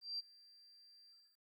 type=tone with ADSR envelope; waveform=sine; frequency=4713 Hz; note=D8; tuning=5 cents sharp; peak=-37 dBFS; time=0.01-1.39 s; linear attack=180 ms; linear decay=21 ms; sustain=-24 dB; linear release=270 ms; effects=tanh soft clip ceiling -33 dBFS + 13-bit

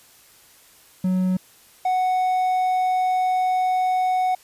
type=tone pair in turn; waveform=triangle; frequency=185 / 740 Hz; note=F#3 / F#5; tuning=0 / 0 cents; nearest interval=2 octaves; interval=2400 cents; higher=second; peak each=-16 dBFS; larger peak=neither; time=1.04-1.37 / 1.85-4.35 s; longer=second; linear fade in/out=5 ms; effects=white hiss -52 dBFS RMS until 4.43 s + resampled to 32000 Hz

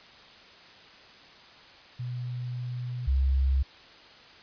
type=tone pair in turn; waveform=sine; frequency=123.47 / 66.86 Hz; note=B2 / C2; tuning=0 / +38 cents; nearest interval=major seventh; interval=1062 cents; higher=first; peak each=-31 / -21 dBFS; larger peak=second; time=1.99-3.07 / 3.07-3.63 s; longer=first; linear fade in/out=10 ms; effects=white hiss -51 dBFS RMS until 4.42 s + resampled to 11025 Hz

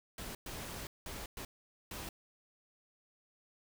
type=noise bursts at uneven times; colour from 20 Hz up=pink; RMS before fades=-44 dBFS; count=5; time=0.18-0.35 / 0.46-0.87 / 1.06-1.26 / 1.37-1.45 / 1.91-2.09 s; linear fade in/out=2 ms; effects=none

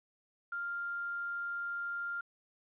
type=tone with quantisation; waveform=sine; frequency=1396.9 Hz; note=F6; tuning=in tune; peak=-35 dBFS; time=0.52-2.21 s; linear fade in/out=5 ms; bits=10; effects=resampled to 8000 Hz

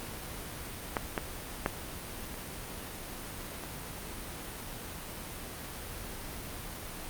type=clicks; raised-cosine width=0.5 ms; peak=-13 / -14 / -11 / -26 / -25 dBFS; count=5; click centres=0.968 / 1.178 / 1.661 / 2.342 / 3.637 s; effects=pink hiss -41 dBFS RMS until 7.09 s + Opus 32 kbps

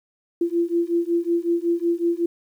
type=beating tone pair; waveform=sine; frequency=338.6 / 344 Hz; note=E4 / F4; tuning=+46 / -26 cents; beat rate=5.4 Hz; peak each=-22 dBFS; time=0.41-2.26 s; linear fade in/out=5 ms; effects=9-bit

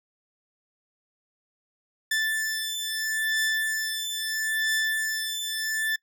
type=beating tone pair; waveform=sawtooth; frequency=1760 / 1760.76 Hz; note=A6 / A6; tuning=0 / +1 cents; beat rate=0.76 Hz; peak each=-25 dBFS; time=2.11-5.96 s; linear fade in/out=5 ms; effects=noise-tail reverb RT60 0.1 s tail -23 dB re dry

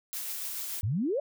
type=noise with tremolo; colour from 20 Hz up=blue; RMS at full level=-35 dBFS; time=0.13-0.81 s; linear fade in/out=0 ms; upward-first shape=triangle; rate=7 Hz; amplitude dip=25%
type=exponential sweep; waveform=sine; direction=up; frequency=89 to 613 Hz; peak=-26 dBFS; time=0.83-1.2 s; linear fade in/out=5 ms
effects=none

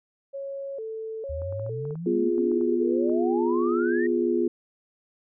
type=tone with vibrato; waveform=sine; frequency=493.9 Hz; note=B4; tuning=in tune; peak=-31 dBFS; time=0.33-1.95 s; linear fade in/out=20 ms; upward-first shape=square; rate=1.1 Hz; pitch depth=190 cents each way
type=exponential sweep; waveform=sine; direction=up; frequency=72.1 to 1900 Hz; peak=-31 dBFS; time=1.29-4.07 s; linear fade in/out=10 ms
type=clicks; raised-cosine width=1 ms; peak=-33 dBFS; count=11; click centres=1.419 / 1.525 / 1.596 / 1.664 / 1.853 / 1.908 / 1.955 / 2.381 / 2.516 / 2.611 / 3.096 s
type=chord; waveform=sine; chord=F diminished; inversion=second; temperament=equal; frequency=246.9 / 349.2 / 415.3 Hz; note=Cb4 / F4 / Ab4; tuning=0 / 0 / 0 cents; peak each=-27 / -23 / -27 dBFS; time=2.06-4.48 s; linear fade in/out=5 ms
effects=none

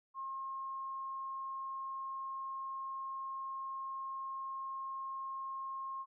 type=tone; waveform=sine; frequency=1072 Hz; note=C6; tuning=42 cents sharp; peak=-39 dBFS; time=0.14-6.06 s; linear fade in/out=50 ms; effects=none

